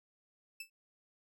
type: tone with exponential decay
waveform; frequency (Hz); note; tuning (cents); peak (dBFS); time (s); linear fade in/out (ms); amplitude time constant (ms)
sawtooth; 2637; E7; 0; -36; 0.6-0.7; 5; 21
effects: none